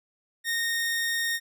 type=tone; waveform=sawtooth; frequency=1849 Hz; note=A#6; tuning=15 cents flat; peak=-22 dBFS; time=0.44-1.4 s; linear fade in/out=50 ms; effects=none